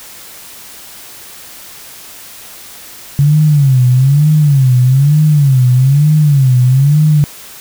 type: tone with vibrato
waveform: sine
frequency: 138.59 Hz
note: C#3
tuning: in tune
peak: -5 dBFS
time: 3.19-7.24 s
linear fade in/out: 0 ms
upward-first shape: sine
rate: 1.1 Hz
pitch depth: 180 cents each way
effects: white hiss -33 dBFS RMS until 7.6 s